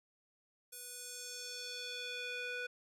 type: tone with band-pass filter sweep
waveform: square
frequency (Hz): 492.4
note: B4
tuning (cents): -5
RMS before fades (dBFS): -44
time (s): 0.72-2.67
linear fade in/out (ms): 10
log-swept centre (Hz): 11000 to 1900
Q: 1.8
effects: none